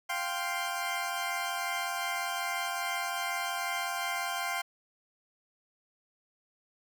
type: chord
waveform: 20% pulse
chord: F suspended second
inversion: none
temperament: equal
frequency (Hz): 698.5 / 784 / 1046.5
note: F5 / G5 / C6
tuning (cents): 0 / 0 / 0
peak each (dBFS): -31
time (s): 0.09-4.62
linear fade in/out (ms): 10
effects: none